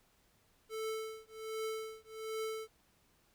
square tone with tremolo, 440 Hz, A4, in tune, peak -36 dBFS, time 0.69-2.68 s, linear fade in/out 50 ms, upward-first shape triangle, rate 1.3 Hz, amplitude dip 100%, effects pink hiss -71 dBFS RMS until 3.34 s

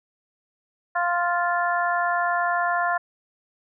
harmonic tone, 349.2 Hz, F4, in tune, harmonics 2 / 3 / 4 / 5, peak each -24 / -26 / -27 / -28 dBFS, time 0.95-2.98 s, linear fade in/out 10 ms, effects none

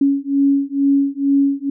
sine beating tone pair, 277.2 / 279.4 Hz, C#4 / C#4, 0 / +14 cents, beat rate 2.2 Hz, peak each -16 dBFS, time 0.01-1.7 s, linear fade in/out 5 ms, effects none

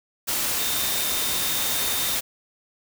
sine tone in noise, 3652 Hz, A#7, 36 cents flat, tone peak -31 dBFS, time 0.58-2.17 s, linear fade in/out 20 ms, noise white, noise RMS -25 dBFS, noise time 0.27-2.21 s, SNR -9 dB, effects none

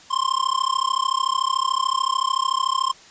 square tone with amplitude modulation, 1056 Hz, C6, 16 cents sharp, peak -16 dBFS, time 0.1-2.93 s, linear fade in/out 20 ms, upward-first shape sine, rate 33.6 Hz, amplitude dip 100%, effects white hiss -47 dBFS RMS until 3.1 s + resampled to 16000 Hz

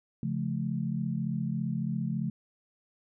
sine chord, Db augmented, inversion none, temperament just, 138.59 / 173.24 / 216.5 Hz, Db3 / F3 / A3, 0 / -14 / -28 cents, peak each -33 dBFS, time 0.23-2.3 s, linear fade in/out 2 ms, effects none

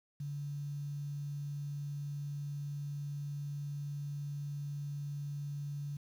sine tone with quantisation, 143.9 Hz, D3, 35 cents flat, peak -37 dBFS, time 0.2-5.97 s, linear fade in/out 5 ms, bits 10, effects none

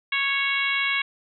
harmonic tone, 553 Hz, C#5, 4 cents flat, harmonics 2 / 3 / 4 / 5 / 6 / 7, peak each -32 / -29 / -24 / -29 / -31 / -35 dBFS, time 0.12-1.02 s, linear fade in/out 5 ms, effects none

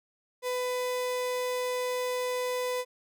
35% pulse tone, 499.8 Hz, B4, 21 cents sharp, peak -27 dBFS, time 0.42-2.85 s, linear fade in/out 50 ms, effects none

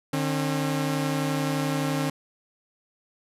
sawtooth tone pair together, 150.83 / 270 Hz, D3 / C#4, +47 / -45 cents, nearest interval minor seventh, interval 1008 cents, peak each -23 dBFS, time 0.13-2.1 s, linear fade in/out 5 ms, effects resampled to 32000 Hz

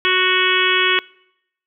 harmonic tone, 370 Hz, F#4, in tune, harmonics 1 / 3 / 4 / 5 / 6 / 7 / 8 / 9, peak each -22 / -22 / -22 / -22 / -22 / -22 / -22 / -22 dBFS, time 0.05-0.99 s, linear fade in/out 0 ms, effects noise-tail reverb RT60 0.8 s tail -24 dB re dry

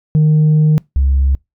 sine tone pair in turn, 153.8 / 67.92 Hz, D#3 / C#2, -20 / -35 cents, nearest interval octave + major second, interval 1415 cents, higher first, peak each -5 / -8 dBFS, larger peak first, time 0.15-0.78 / 0.96-1.35 s, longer first, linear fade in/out 0 ms, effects noise-tail reverb RT60 0.2 s tail -26 dB re dry + tanh soft clip ceiling -6 dBFS

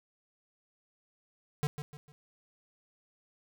square tone with echo, 148 Hz, D3, 14 cents sharp, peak -28 dBFS, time 1.63-1.67 s, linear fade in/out 0 ms, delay 150 ms, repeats 3, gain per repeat -9 dB, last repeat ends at 2.12 s, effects none

